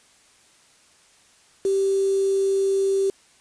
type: tone with quantisation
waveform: sine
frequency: 389.9 Hz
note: G4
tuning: 9 cents flat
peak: -18 dBFS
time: 1.65-3.1 s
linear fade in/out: 2 ms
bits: 6
effects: white hiss -56 dBFS RMS until 3.4 s + resampled to 22050 Hz